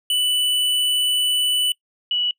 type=tone pair in turn; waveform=square / sine; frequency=2977 / 2945 Hz; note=F#7 / F#7; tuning=+10 / -9 cents; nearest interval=unison; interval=19 cents; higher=first; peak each=-18 dBFS; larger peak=neither; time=0.1-1.72 / 2.11-2.31 s; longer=first; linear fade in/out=2 ms; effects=noise-tail reverb RT60 0.1 s tail -24 dB re dry